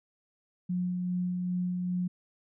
sine tone with tremolo, 179.8 Hz, F#3, 49 cents flat, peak -27 dBFS, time 0.69-2.08 s, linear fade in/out 10 ms, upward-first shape sine, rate 2.5 Hz, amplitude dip 25%, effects none

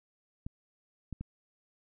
clicks, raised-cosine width 5 ms, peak -26 dBFS, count 3, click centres 0.465 / 1.127 / 1.21 s, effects none

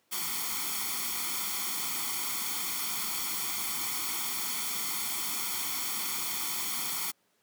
white noise with comb filter, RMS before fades -33 dBFS, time 0.11-7.12 s, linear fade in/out 20 ms, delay 0.9 ms, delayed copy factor +0.8, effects pink hiss -71 dBFS RMS until 7.42 s + high-pass 200 Hz 12 dB/octave

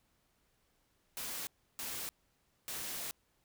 white noise bursts at uneven times, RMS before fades -41 dBFS, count 3, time 1.17-1.47 / 1.79-2.09 / 2.68-3.11 s, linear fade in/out 0 ms, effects pink hiss -75 dBFS RMS until 3.44 s

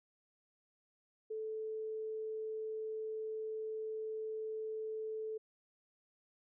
sine tone, 437.2 Hz, A4, 11 cents flat, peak -38 dBFS, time 1.3-5.38 s, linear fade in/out 10 ms, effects none

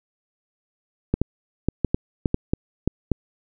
clicks, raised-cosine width 3 ms, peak -6 dBFS, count 10, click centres 1.14 / 1.216 / 1.686 / 1.847 / 1.945 / 2.258 / 2.344 / 2.535 / 2.876 / 3.117 s, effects none

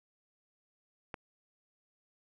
click, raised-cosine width 0.5 ms, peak -24 dBFS, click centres 1.142 s, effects none

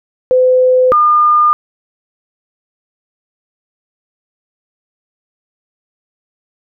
sine tone pair in turn, 509 / 1210.6 Hz, C5 / D#6, -48 / -48 cents, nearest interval octave + minor third, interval 1500 cents, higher second, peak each -6 dBFS, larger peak neither, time 0.31-0.92 / 0.92-1.53 s, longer neither, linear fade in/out 0 ms, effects none

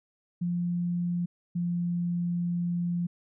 sine tone pair in turn, 174.61 / 173.86 Hz, F3 / F3, 0 / -7 cents, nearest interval unison, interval 7 cents, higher first, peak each -26 dBFS, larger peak neither, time 0.41-1.26 / 1.55-3.07 s, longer second, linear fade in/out 10 ms, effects none

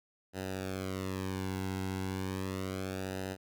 sawtooth tone with flanger, 94.8 Hz, F#2, 43 cents sharp, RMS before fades -37 dBFS, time 0.33-3.37 s, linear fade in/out 50 ms, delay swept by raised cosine 0.89 to 1.69 ms, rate 0.34 Hz, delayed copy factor -0.9, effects none

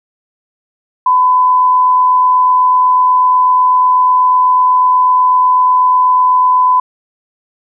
sine tone with amplitude modulation, 1007 Hz, B5, 33 cents sharp, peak -5 dBFS, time 1.06-6.8 s, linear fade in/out 5 ms, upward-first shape sine, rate 88.1 Hz, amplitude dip 25%, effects none

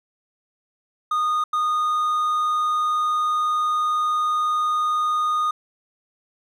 triangle tone bursts at uneven times, 1231 Hz, D#6, 19 cents flat, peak -17 dBFS, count 2, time 1.11-1.44 / 1.53-5.51 s, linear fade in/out 5 ms, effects none

